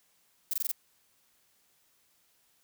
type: noise bursts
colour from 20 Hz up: violet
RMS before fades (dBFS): -30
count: 5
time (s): 0.51-0.715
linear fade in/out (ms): 2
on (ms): 25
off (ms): 20
effects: white hiss -69 dBFS RMS until 2.63 s